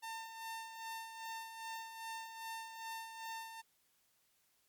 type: tone with tremolo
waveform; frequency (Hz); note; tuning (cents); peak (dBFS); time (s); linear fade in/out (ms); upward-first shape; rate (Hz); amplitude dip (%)
sawtooth; 902; A5; +43; -38; 0.02-3.62; 20; sine; 2.5; 55
effects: white hiss -75 dBFS RMS until 4.68 s + MP3 96 kbps